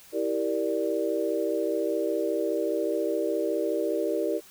sine chord, E half-diminished seventh, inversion none, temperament equal with one note detuned, 327 / 392 / 466.2 / 587.3 Hz, E4 / G4 / Bb4 / D5, -14 / 0 / 0 / 0 cents, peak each -30 dBFS, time 0.12-4.41 s, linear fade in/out 50 ms, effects white hiss -52 dBFS RMS until 4.5 s

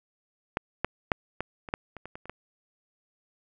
clicks, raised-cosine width 0.5 ms, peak -11 / -10 / -7 / -15 / -25 / -11 / -26 / -25 / -25 / -30 / -20 dBFS, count 11, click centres 0.571 / 0.846 / 1.118 / 1.406 / 1.688 / 1.739 / 1.967 / 2.056 / 2.155 / 2.256 / 2.296 s, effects none

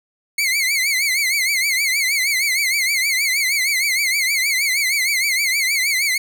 sawtooth tone with vibrato, 2164 Hz, C#7, 42 cents flat, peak -13 dBFS, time 0.38-6.18 s, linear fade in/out 5 ms, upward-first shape triangle, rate 6.4 Hz, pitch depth 150 cents each way, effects none

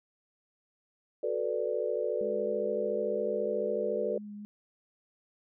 sine chord, B minor seventh, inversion second, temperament equal, 370 / 440 / 493.9 / 587.3 Hz, F#4 / A4 / B4 / D5, 0 / 0 / 0 / 0 cents, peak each -37 / -33 / -33 / -34 dBFS, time 1.23-4.18 s, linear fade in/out 5 ms
sine tone with vibrato, 207.7 Hz, G#3, in tune, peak -40 dBFS, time 2.21-4.45 s, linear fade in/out 0 ms, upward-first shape sine, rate 4.1 Hz, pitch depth 12 cents each way
effects none

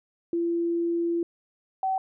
sine tone pair in turn, 339.7 / 762.6 Hz, F4 / G5, -48 / -48 cents, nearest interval octave + major second, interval 1400 cents, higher second, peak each -23 dBFS, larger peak neither, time 0.33-1.23 / 1.83-1.98 s, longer first, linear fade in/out 2 ms, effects none

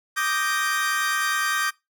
40% pulse chord, Eb major seventh, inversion third, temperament equal, 1174.7 / 1244.5 / 1568 / 1864.7 Hz, D6 / Eb6 / G6 / Bb6, 0 / 0 / 0 / 0 cents, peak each -27 / -30 / -24 / -28 dBFS, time 0.16-1.71 s, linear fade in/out 20 ms, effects noise-tail reverb RT60 0.2 s tail -21 dB re dry

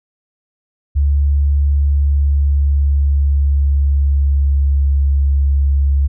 sine tone with pitch glide, 71.2 to 69.61 Hz, C#2 to C#2, +47 to +8 cents, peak -10 dBFS, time 0.95-6.08 s, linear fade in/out 20 ms, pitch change -39 cents, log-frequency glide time 1.7-4.92 s, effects none

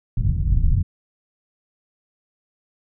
pink low-pass noise, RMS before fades -18 dBFS, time 0.17-0.83 s, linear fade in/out 5 ms, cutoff 140 Hz, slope 24 dB/octave, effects none

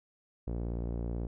sawtooth tone with low-pass filter, 58.3 Hz, A#1, 1 cent sharp, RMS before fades -35 dBFS, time 0.47-1.27 s, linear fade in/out 5 ms, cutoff 480 Hz, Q 1.1, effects none

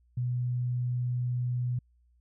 sine tone, 123.47 Hz, B2, in tune, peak -27 dBFS, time 0.17-1.79 s, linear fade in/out 5 ms, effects added 60 Hz sine -62 dBFS peak until 2.2 s

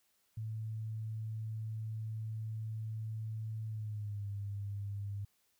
sine tone with pitch glide, 110 to 100.87 Hz, A2 to G2, 0 to +50 cents, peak -37 dBFS, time 0.37-5.25 s, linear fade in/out 5 ms, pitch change -150 cents, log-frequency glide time 3.67-4.27 s, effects white hiss -75 dBFS RMS until 5.59 s

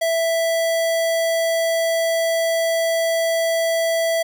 square tone, 660 Hz, E5, 2 cents sharp, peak -18 dBFS, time 0.01-4.23 s, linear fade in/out 10 ms, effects none

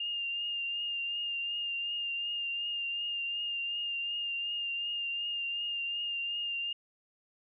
sine tone with vibrato, 2810 Hz, F7, 10 cents sharp, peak -32 dBFS, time 0-6.73 s, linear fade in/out 5 ms, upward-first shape triangle, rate 2.7 Hz, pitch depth 27 cents each way, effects none

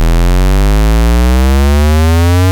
square exponential sweep, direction up, 40.07 to 93.8 Hz, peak -6 dBFS, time 0-2.51 s, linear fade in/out 0 ms, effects none

